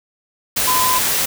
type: tone in noise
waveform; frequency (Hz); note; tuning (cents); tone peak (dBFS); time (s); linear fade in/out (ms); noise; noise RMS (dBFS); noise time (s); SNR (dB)
sine; 1013; B5; +44; -16; 0.67-0.99; 10; white; -18; 0.56-1.26; -1
effects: none